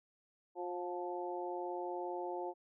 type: harmonic tone with a mistuned harmonic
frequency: 177.9 Hz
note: F3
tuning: 32 cents sharp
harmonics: 2 / 3 / 4 / 5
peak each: -41 / -45 / -44 / -44 dBFS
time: 0.55-2.54 s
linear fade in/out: 50 ms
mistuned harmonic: 5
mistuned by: -29 cents
effects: none